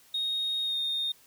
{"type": "tone with pitch glide", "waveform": "triangle", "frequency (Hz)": [3729, 3678], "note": ["A#7", "A#7"], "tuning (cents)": [0, -24], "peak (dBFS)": -25, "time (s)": [0.14, 1.12], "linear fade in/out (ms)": 5, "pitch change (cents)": -24, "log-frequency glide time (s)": [0.63, 0.77], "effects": ["tanh soft clip ceiling -24 dBFS", "white hiss -59 dBFS RMS until 1.26 s"]}